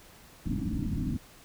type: low-pass noise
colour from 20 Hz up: white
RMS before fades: -31 dBFS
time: 0.45-1.18 s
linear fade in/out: 20 ms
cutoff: 310 Hz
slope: 96 dB/octave
effects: pink hiss -54 dBFS RMS until 1.44 s